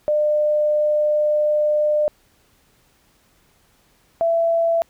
sine tone pair in turn, 601 / 667.7 Hz, D5 / E5, +40 / +22 cents, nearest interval major second, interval 182 cents, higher second, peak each -15 dBFS, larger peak neither, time 0.08-2.08 / 4.21-4.82 s, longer first, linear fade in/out 0 ms, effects pink hiss -59 dBFS RMS until 4.89 s

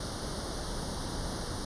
pink noise with comb filter, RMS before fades -36 dBFS, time 0-1.65 s, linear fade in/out 5 ms, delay 0.2 ms, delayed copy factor +0.95, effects resampled to 22050 Hz

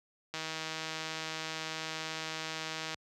click train, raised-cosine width 0.2 ms, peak -20 dBFS, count 415, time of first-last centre 0.34-2.944 s, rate 159 Hz, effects high-pass 80 Hz 12 dB/octave

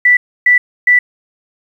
sine tone bursts, 1971 Hz, B6, 4 cents flat, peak -5 dBFS, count 3, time 0.05-0.99 s, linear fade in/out 5 ms, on 120 ms, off 290 ms, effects 7-bit

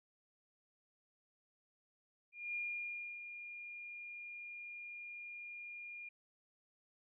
sine tone with ADSR envelope, 2416 Hz, D7, 48 cents sharp, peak -37 dBFS, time 2.32-6.09 s, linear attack 230 ms, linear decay 640 ms, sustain -9 dB, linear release 6 ms, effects none

